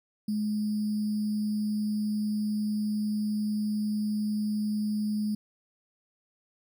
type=tone with sample-and-hold; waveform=sine; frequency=211.2 Hz; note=G#3; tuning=29 cents sharp; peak=-26 dBFS; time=0.28-5.35 s; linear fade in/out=5 ms; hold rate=4900 Hz; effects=none